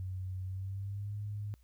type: tone with pitch glide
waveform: sine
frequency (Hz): 93.4 to 103.63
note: F#2 to G#2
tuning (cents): +17 to -3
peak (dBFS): -36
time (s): 0-1.54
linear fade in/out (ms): 0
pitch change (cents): +180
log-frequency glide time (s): 0.45-1.16
effects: added 60 Hz sine -60 dBFS peak until 1.63 s + white hiss -75 dBFS RMS until 1.63 s